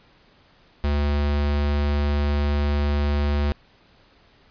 square tone, 72.6 Hz, D2, 19 cents flat, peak -20 dBFS, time 0.84-3.52 s, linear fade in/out 0 ms, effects pink hiss -56 dBFS RMS until 4.5 s + resampled to 11025 Hz

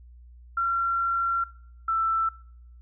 sine tone pair in turn, 1367 / 1330.4 Hz, F6 / E6, -37 / +16 cents, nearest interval unison, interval 47 cents, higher first, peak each -22 / -22 dBFS, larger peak neither, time 0.57-1.44 / 1.88-2.29 s, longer first, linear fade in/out 5 ms, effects noise-tail reverb RT60 0.7 s tail -23 dB re dry + added 60 Hz sine -46 dBFS peak until 2.81 s

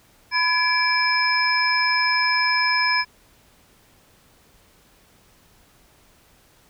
sine tone cluster, 999 / 1692 / 2332 / 5140 Hz, B5 / G#6 / D7 / E8, +20 / +32 / -13 / -45 cents, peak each -23 dBFS, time 0.31-3.05 s, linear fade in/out 50 ms, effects pink hiss -56 dBFS RMS until 6.69 s

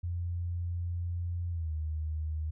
sine tone with pitch glide, 86.9 to 77.87 Hz, F2 to D#2, -8 to +2 cents, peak -31 dBFS, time 0.03-2.51 s, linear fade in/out 10 ms, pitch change -190 cents, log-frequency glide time 1.5-1.72 s, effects none

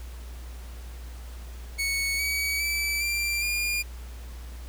sawtooth tone with pitch steps, 2217 / 2265 / 2314 / 2364 / 2415 Hz, C#7 / C#7 / D7 / D7 / D7, 0 / +37 / -26 / +11 / +48 cents, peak -22 dBFS, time 1.78-3.83 s, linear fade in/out 20 ms, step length 410 ms, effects added 60 Hz sine -37 dBFS peak until 4.68 s + pink hiss -50 dBFS RMS until 4.68 s

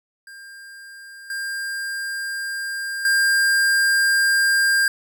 square tone with level steps, 1600 Hz, G6, 35 cents sharp, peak -39 / -26 / -16 dBFS, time 0.27-4.88 s, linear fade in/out 2 ms, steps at 1.3 / 3.05 s, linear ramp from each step 2 ms, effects none

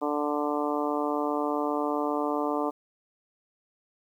harmonic tone, 147.5 Hz, D3, 8 cents sharp, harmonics 2 / 3 / 4 / 5 / 6 / 7 / 8, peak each -30 / -32 / -33 / -34 / -35 / -35 / -36 dBFS, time 0.01-2.71 s, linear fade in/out 20 ms, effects 10-bit

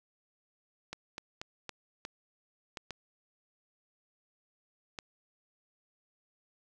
clicks, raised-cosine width 0.2 ms, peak -22 dBFS, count 8, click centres 0.93 / 1.181 / 1.415 / 1.693 / 2.051 / 2.772 / 2.907 / 4.988 s, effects none

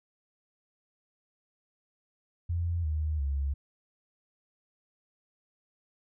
sine tone with pitch steps, 85.5 / 77.06 / 69.45 Hz, F2 / D#2 / C#2, -36 / -16 / +4 cents, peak -27 dBFS, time 2.49-3.54 s, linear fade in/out 10 ms, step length 350 ms, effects none

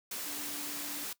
sine tone in noise, 291.5 Hz, D4, 13 cents flat, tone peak -46 dBFS, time 0.26-1.04 s, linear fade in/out 5 ms, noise white, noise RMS -39 dBFS, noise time 0.11-1.13 s, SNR -10 dB, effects noise-tail reverb RT60 0.1 s tail -19 dB re dry + high-pass 150 Hz 12 dB/octave

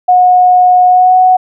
sine tone with pitch glide, 727 to 739.7 Hz, F#5 to F#5, -31 to -1 cents, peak -3 dBFS, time 0.08-1.37 s, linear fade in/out 10 ms, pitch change +30 cents, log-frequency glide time 0.87-1.15 s, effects none

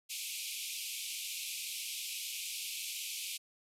pink band-pass noise, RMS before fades -41 dBFS, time 0.09-3.38 s, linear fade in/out 20 ms, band 2300 to 14000 Hz, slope 96 dB/octave, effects none

